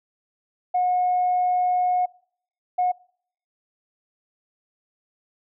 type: tone bursts at uneven times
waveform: sine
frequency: 725 Hz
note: F#5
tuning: 35 cents flat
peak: -17 dBFS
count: 2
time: 0.74-2.06 / 2.78-2.92 s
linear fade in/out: 10 ms
effects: noise-tail reverb RT60 0.6 s tail -24 dB re dry + tanh soft clip ceiling -14 dBFS